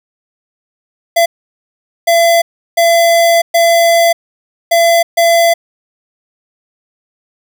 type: tone bursts at uneven times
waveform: square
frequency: 676 Hz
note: E5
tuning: 43 cents sharp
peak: -7 dBFS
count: 6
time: 1.16-1.26 / 2.07-2.42 / 2.77-3.42 / 3.54-4.13 / 4.71-5.03 / 5.17-5.54 s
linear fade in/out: 10 ms
effects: none